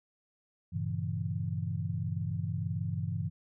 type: chord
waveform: sine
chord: G diminished seventh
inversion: none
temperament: equal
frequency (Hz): 98 / 116.54 / 138.59 / 164.81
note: G2 / Bb2 / Db3 / Fb3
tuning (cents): 0 / 0 / 0 / 0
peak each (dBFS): -35 / -38 / -38 / -36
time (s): 0.72-3.3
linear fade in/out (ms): 20
effects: none